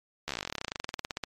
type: slowing click train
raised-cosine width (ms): 0.2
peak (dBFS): -15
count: 30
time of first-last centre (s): 0.28-1.237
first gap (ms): 13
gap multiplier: 1.06
effects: MP3 64 kbps